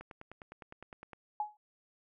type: click train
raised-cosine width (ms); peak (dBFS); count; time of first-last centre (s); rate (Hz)
0.5; -32; 12; 0.01-1.132; 9.8
type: tone with exponential decay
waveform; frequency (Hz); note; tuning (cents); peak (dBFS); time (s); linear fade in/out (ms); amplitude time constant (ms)
sine; 842; G#5; +24; -28; 1.4-1.57; 2; 35
effects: none